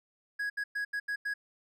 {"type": "tone bursts at uneven times", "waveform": "triangle", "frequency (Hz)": 1661.2, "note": "G#6", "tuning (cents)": 0, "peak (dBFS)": -29, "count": 6, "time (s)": [[0.39, 0.5], [0.57, 0.64], [0.75, 0.85], [0.93, 1], [1.08, 1.16], [1.25, 1.34]], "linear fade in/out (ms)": 10, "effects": []}